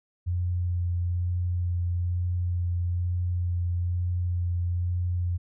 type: tone with vibrato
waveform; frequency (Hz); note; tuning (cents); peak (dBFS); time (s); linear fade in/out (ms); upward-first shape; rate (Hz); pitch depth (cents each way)
sine; 88.2; F2; +18; -24; 0.26-5.38; 20; sine; 1.1; 13
effects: none